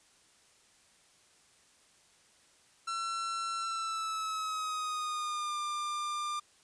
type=tone with pitch glide; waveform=45% pulse; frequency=1350 to 1195.8 Hz; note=E6 to D6; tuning=+41 to +31 cents; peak=-33 dBFS; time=2.87-6.4 s; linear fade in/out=10 ms; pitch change=-210 cents; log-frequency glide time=3.6-5.59 s; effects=white hiss -64 dBFS RMS until 6.63 s + resampled to 22050 Hz